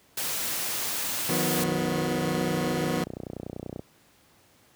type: noise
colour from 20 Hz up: white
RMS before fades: -30 dBFS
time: 0.17-1.64 s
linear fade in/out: 5 ms
type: chord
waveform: 20% pulse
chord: B major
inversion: first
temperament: equal with one note detuned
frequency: 155.56 / 180.98 / 246.9 Hz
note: D#3 / F#3 / B3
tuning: 0 / -38 / 0 cents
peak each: -25 dBFS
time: 1.29-3.04 s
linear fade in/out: 2 ms
type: click train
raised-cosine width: 2 ms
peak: -21 dBFS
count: 68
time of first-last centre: 1.59-3.794 s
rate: 30.4 Hz
effects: pink hiss -60 dBFS RMS until 4.75 s + high-pass 80 Hz 12 dB/octave